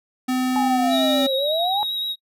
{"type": "tone with pitch glide", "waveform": "square", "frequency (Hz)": [255.3, 264.3], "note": ["C4", "C4"], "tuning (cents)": [-42, 18], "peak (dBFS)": -20, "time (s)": [0.28, 1.27], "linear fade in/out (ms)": 10, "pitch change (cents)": 60, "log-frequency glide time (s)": [0.8, 1.01]}
{"type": "exponential two-way sweep", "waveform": "sine", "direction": "down then up", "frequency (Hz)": [853, 523.3, 853], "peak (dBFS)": -20, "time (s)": [0.56, 1.83], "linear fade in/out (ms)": 0, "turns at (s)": 1.35}
{"type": "tone with vibrato", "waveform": "triangle", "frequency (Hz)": 3818, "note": "A#7", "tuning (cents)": 41, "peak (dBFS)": -22, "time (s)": [0.89, 2.16], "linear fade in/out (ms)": 50, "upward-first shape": "triangle", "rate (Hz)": 7.9, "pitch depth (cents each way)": 23}
{"effects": ["noise-tail reverb RT60 0.1 s tail -19 dB re dry"]}